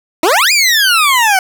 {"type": "exponential two-way sweep", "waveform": "20% pulse", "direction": "up then down", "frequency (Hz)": [300.8, 2489, 735], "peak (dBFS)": -3, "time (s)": [0.23, 1.39], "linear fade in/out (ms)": 2, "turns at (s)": 0.52, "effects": []}